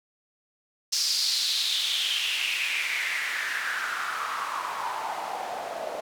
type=noise with band-pass filter sweep; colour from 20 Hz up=white; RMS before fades=-29 dBFS; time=0.92-6.01 s; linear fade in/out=10 ms; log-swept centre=5200 to 590 Hz; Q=4.5; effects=none